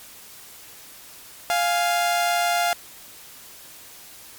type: tone pair together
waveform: sawtooth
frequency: 698.5 / 830.7 Hz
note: F5 / G#5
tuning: 0 / 0 cents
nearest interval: minor third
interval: 300 cents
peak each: -16 / -24 dBFS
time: 1.5-2.73 s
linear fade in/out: 0 ms
effects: white hiss -44 dBFS RMS until 4.38 s + MP3 96 kbps